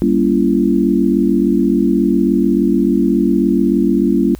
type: chord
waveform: sine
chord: G diminished seventh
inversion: none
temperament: just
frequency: 196 / 235.2 / 282.2 / 338.7 Hz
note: G3 / Bb3 / Db4 / Fb4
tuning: 0 / +16 / +31 / +47 cents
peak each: -16 dBFS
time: 0.02-4.35 s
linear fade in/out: 0 ms
effects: added 60 Hz sine -32 dBFS peak until 4.39 s + white hiss -48 dBFS RMS until 4.39 s